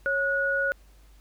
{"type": "tone pair together", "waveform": "sine", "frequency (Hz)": [550.7, 1458], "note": ["C#5", "F#6"], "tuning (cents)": [-11, -26], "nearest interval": "octave + perfect fourth", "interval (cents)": 1685, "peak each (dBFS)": [-28, -24], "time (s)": [0.06, 0.72], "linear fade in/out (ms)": 0, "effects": ["added 50 Hz sine -51 dBFS peak until 1.2 s", "pink hiss -62 dBFS RMS until 1.2 s"]}